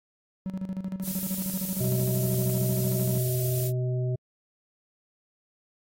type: tone with tremolo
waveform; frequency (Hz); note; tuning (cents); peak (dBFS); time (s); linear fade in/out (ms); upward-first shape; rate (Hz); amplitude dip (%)
triangle; 189; F#3; +37; -26; 0.46-3.18; 0; square; 13; 70
type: noise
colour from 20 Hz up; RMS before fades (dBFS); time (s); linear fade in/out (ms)
violet; -32; 1.02-3.72; 50
type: harmonic tone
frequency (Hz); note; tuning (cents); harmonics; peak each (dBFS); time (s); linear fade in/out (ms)
125.8; B2; +32; 1 / 3 / 5; -25 / -35 / -39; 1.8-4.16; 10
effects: AAC 48 kbps